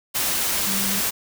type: tone in noise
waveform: sine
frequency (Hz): 196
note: G3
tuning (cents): 0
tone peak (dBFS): -28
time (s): 0.66-1.01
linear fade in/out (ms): 20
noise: white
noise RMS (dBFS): -23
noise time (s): 0.14-1.11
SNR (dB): -8
effects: none